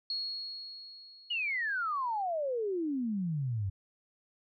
sine tone with exponential decay, 4318 Hz, C#8, 46 cents flat, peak -31 dBFS, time 0.1-2.22 s, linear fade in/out 2 ms, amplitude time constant 460 ms
sine exponential sweep, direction down, 2960 to 92.3 Hz, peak -30 dBFS, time 1.3-3.7 s, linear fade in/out 10 ms
effects none

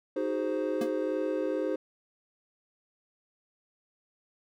triangle chord, Ab dominant seventh, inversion second, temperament equal with one note detuned, 311.1 / 373.6 / 415.3 / 523.3 Hz, Eb4 / Gb4 / Ab4 / C5, 0 / +17 / 0 / 0 cents, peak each -31 / -33 / -33 / -30 dBFS, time 0.16-1.76 s, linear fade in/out 5 ms
square tone with exponential decay, 233.1 Hz, A#3, in tune, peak -28 dBFS, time 0.81-0.93 s, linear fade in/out 5 ms, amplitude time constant 24 ms
effects none

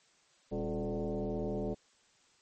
sine tone with frequency modulation, 117.8 Hz, A#2, 19 cents sharp, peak -32 dBFS, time 0.51-1.75 s, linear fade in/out 20 ms, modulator 158 Hz, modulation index 3.1, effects white hiss -67 dBFS RMS until 2.41 s + MP3 32 kbps

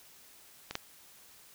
clicks, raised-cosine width 0.2 ms, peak -20 / -15 dBFS, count 2, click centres 0.71 / 0.754 s, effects white hiss -57 dBFS RMS until 1.54 s

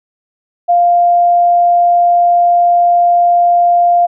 sine tone, 698.5 Hz, F5, in tune, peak -6 dBFS, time 0.68-4.07 s, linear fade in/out 20 ms, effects none

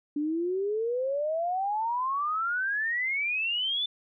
sine exponential sweep, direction up, 288 to 3550 Hz, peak -26 dBFS, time 0.16-3.86 s, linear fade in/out 5 ms, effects none

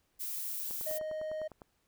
violet noise, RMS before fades -38 dBFS, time 0.19-0.99 s, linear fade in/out 20 ms
click train, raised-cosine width 1 ms, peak -34 dBFS, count 10, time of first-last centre 0.71-1.618 s, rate 9.91 Hz
triangle tone, 622.3 Hz, D#5, in tune, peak -33 dBFS, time 0.86-1.48 s, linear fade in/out 10 ms
effects pink hiss -75 dBFS RMS until 1.87 s

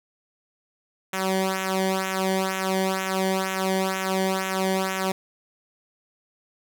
sawtooth tone with flanger, 189.9 Hz, F#3, 45 cents sharp, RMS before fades -25 dBFS, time 1.13-5.12 s, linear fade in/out 5 ms, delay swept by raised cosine 0.21 to 0.78 ms, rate 2.1 Hz, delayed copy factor -0.85, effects none

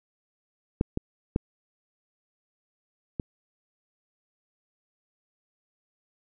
clicks, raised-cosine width 3 ms, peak -9 / -14 / -10 / -16 dBFS, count 4, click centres 0.811 / 0.974 / 1.361 / 3.198 s, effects none

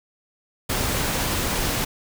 pink noise, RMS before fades -24 dBFS, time 0.69-1.85 s, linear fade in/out 10 ms, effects none

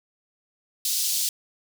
pink high-pass noise, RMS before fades -25 dBFS, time 0.85-1.29 s, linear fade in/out 2 ms, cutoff 4000 Hz, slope 24 dB/octave, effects none

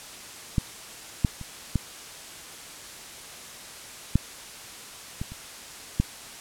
clicks, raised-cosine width 5 ms, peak -9 / -7 / -25 / -10 / -6 / -18 / -27 / -8 dBFS, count 8, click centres 0.582 / 1.248 / 1.413 / 1.757 / 4.156 / 5.215 / 5.32 / 6 s, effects white hiss -42 dBFS RMS until 6.4 s + low-pass 10000 Hz 12 dB/octave

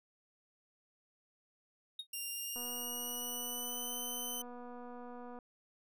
triangle tone with exponential decay, 3729 Hz, A#7, in tune, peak -35 dBFS, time 1.99-2.07 s, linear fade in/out 5 ms, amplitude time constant 17 ms
5% pulse tone with pitch glide, 2794 to 3047 Hz, F7 to G7, 0 to -50 cents, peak -31 dBFS, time 2.13-4.42 s, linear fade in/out 5 ms, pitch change +150 cents, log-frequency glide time 2.3-3.97 s
click train, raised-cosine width 1 ms, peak -37 dBFS, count 691, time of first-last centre 2.56-5.388 s, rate 244 Hz
effects none

